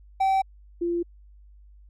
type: tone pair in turn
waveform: triangle / sine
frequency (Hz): 771 / 344.2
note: G5 / F4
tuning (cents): -29 / -25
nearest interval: octave + major second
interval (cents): 1396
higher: first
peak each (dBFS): -17 / -23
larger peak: first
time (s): 0.2-0.42 / 0.81-1.03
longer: neither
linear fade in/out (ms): 10
effects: added 50 Hz sine -48 dBFS peak until 1.89 s